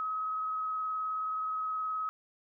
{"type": "tone with vibrato", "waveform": "sine", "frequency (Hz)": 1274, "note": "D#6", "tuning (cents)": 41, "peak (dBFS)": -31, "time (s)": [0, 2.09], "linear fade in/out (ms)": 0, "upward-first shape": "triangle", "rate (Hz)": 19, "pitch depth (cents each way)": 14, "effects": []}